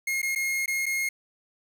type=tone with dropouts; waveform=45% pulse; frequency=2147 Hz; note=C7; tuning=44 cents sharp; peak=-25 dBFS; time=0.07-1.09 s; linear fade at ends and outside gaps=5 ms; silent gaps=0.218-0.228 / 0.351-0.358 / 0.66-0.678 / 0.858-0.863 s; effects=none